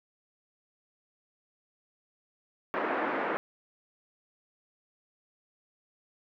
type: band-pass noise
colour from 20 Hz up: pink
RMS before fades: -31 dBFS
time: 2.74-3.37 s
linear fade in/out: 0 ms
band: 300 to 1900 Hz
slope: 24 dB/octave
effects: none